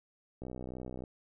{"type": "click train", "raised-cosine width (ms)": 2, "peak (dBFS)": -29, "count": 40, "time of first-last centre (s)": [0.42, 1.038], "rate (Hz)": 63.1, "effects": []}